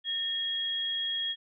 sine tone pair together, 1815 / 3292 Hz, A#6 / G#7, -47 / -16 cents, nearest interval minor seventh, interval 1031 cents, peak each -40 / -29 dBFS, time 0.04-1.36 s, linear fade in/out 50 ms, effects none

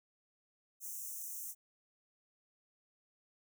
white high-pass noise, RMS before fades -44 dBFS, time 0.8-1.55 s, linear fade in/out 50 ms, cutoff 5800 Hz, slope 96 dB/octave, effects none

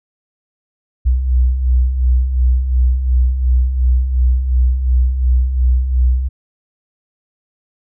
sine beating tone pair, 60.5 / 63.3 Hz, B1 / B1, -35 / +43 cents, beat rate 2.8 Hz, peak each -19 / -11 dBFS, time 1.05-6.29 s, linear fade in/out 20 ms, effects none

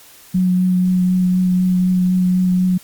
sine tone with vibrato, 182.7 Hz, F#3, 22 cents flat, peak -12 dBFS, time 0.34-2.78 s, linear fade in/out 10 ms, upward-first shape triangle, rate 4 Hz, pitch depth 15 cents each way, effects white hiss -44 dBFS RMS until 2.83 s + Opus 48 kbps

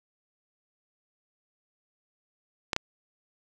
clicks, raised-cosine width 0.2 ms, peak -9 / -8 dBFS, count 2, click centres 2.732 / 2.764 s, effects none

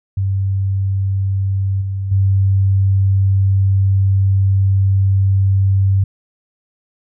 sine tone with level steps, 97.1 Hz, G2, 16 cents flat, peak -14 / -18 / -10 dBFS, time 0.17-6.04 s, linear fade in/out 5 ms, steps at 1.81 / 2.11 s, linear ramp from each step 10 ms, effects none

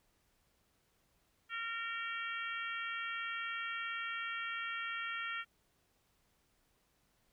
harmonic tone, 459.7 Hz, A#4, 24 cents flat, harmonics 3 / 4 / 5 / 6 / 7, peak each -41 / -43 / -45 / -47 / -48 dBFS, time 1.49-5.45 s, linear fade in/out 50 ms, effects pink hiss -75 dBFS RMS until 7.32 s

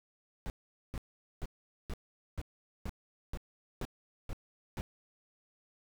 brown noise bursts, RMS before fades -37 dBFS, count 10, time 0.46-4.81 s, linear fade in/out 0 ms, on 39 ms, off 440 ms, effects none

